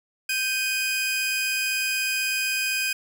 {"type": "tone pair together", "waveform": "sawtooth", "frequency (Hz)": [1568, 2489], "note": ["G6", "D#7"], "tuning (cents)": [0, 0], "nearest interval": "minor sixth", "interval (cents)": 800, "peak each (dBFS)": [-26, -21], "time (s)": [0.29, 2.93], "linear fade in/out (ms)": 5, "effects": []}